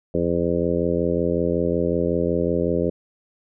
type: harmonic tone with a mistuned harmonic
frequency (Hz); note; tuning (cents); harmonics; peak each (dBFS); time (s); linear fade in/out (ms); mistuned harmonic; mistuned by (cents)
85.4; F2; -38; 1 / 2 / 3 / 4 / 5 / 6 / 7; -30 / -26 / -27 / -26 / -25 / -25 / -30; 0.14-2.9; 5; 1; -110
effects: none